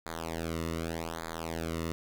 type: tone with flanger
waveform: sawtooth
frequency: 82.2 Hz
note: E2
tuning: 4 cents flat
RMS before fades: -36 dBFS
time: 0.06-1.92 s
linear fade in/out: 0 ms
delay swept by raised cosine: 0.35 to 1.27 ms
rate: 0.84 Hz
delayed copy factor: -1
effects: none